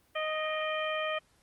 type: harmonic tone with a mistuned harmonic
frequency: 622.3 Hz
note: D#5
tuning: in tune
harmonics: 1 / 2 / 3 / 4 / 5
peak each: -33 / -36 / -38 / -39 / -40 dBFS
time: 0.15-1.19 s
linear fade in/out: 10 ms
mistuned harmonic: 4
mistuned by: -49 cents
effects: pink hiss -67 dBFS RMS until 1.42 s + Opus 24 kbps